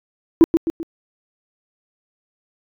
sine tone with echo, 329.6 Hz, E4, in tune, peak -3 dBFS, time 0.41-0.44 s, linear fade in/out 0 ms, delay 130 ms, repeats 3, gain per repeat -7 dB, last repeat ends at 0.83 s, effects tanh soft clip ceiling -3 dBFS

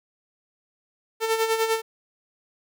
sawtooth tone with tremolo, 447.5 Hz, A4, 29 cents sharp, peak -15 dBFS, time 1.2-1.82 s, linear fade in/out 50 ms, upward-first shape sine, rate 10 Hz, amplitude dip 60%, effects none

